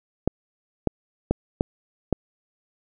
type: clicks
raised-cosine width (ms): 2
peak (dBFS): -6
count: 5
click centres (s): 0.276 / 0.873 / 1.31 / 1.609 / 2.127
effects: none